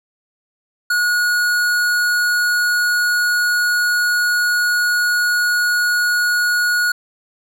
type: tone with tanh clipping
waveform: sine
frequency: 1450 Hz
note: F#6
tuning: 35 cents flat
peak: -16 dBFS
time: 0.9-6.92 s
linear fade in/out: 5 ms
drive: 18 dB
effects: none